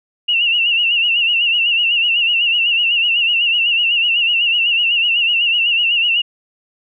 sine tone with vibrato, 2794 Hz, F7, in tune, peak -12 dBFS, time 0.28-6.22 s, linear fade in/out 10 ms, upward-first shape sine, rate 8 Hz, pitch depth 80 cents each way, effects none

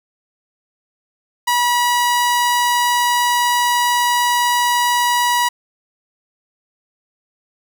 sawtooth tone, 969 Hz, B5, 33 cents flat, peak -10 dBFS, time 1.47-5.49 s, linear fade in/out 10 ms, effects none

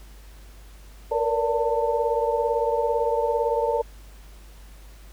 sine tone cluster, 459.4 / 477.2 / 578 / 894 Hz, A#4 / A#4 / D5 / A5, -25 / +41 / -28 / +27 cents, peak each -26 dBFS, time 1.11-3.82 s, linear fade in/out 10 ms, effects added 50 Hz sine -43 dBFS peak until 5.12 s + pink hiss -53 dBFS RMS until 5.12 s

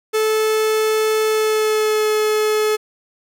45% pulse tone with pitch glide, 435.2 to 428.7 Hz, A4 to A4, -19 to -45 cents, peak -15 dBFS, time 0.13-2.77 s, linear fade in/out 20 ms, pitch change -26 cents, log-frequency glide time 1.26-2.09 s, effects none

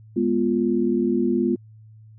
sine chord, F diminished, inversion first, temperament equal, 207.7 / 246.9 / 349.2 Hz, Ab3 / Cb4 / F4, 0 / 0 / 0 cents, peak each -24 / -22 / -22 dBFS, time 0.16-1.56 s, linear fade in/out 10 ms, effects added 109 Hz sine -44 dBFS peak until 2.18 s

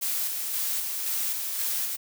blue noise with tremolo, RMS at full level -28 dBFS, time 0.01-1.97 s, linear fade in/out 20 ms, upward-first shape square, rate 1.9 Hz, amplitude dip 30%, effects none

